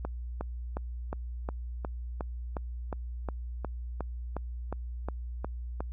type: click train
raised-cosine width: 1 ms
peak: -20 dBFS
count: 17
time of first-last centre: 0.05-5.805 s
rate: 2.78 Hz
effects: added 60 Hz sine -35 dBFS peak until 5.92 s